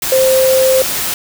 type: tone in noise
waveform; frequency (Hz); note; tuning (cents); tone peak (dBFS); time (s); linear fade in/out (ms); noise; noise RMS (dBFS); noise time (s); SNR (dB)
sine; 523.3; C5; 0; -8; 0.12-0.82; 2; white; -18; 0.02-1.14; +7
effects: none